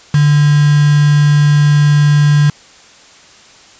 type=tone with quantisation; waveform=sine; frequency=146.83 Hz; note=D3; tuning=in tune; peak=-6 dBFS; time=0.14-2.5 s; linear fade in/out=5 ms; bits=3; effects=white hiss -41 dBFS RMS until 3.79 s + resampled to 16000 Hz